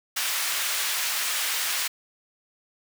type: high-pass noise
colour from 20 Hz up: pink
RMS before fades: -27 dBFS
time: 0.16-1.88 s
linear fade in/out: 10 ms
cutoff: 1600 Hz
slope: 12 dB/octave
effects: none